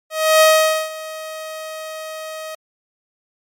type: tone with ADSR envelope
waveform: sawtooth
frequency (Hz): 630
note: D#5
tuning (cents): +21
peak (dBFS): -4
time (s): 0.1-2.55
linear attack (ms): 320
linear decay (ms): 470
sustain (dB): -20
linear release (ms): 5
effects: MP3 64 kbps